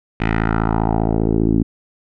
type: tone with low-pass filter sweep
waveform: 10% pulse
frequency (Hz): 55.1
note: A1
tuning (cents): +3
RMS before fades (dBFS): -17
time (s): 0.2-1.63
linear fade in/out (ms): 5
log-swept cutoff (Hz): 2400 to 270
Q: 2.4
effects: none